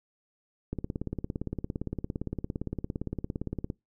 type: click train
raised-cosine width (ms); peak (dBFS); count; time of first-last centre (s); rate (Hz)
3; -19; 53; 0.73-3.701; 17.5
effects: noise-tail reverb RT60 0.2 s tail -25 dB re dry